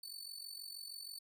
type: tone with amplitude modulation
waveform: sawtooth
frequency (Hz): 4492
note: C#8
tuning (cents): +22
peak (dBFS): -40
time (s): 0.03-1.19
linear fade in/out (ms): 5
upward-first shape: sine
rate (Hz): 46.3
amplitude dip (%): 75
effects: none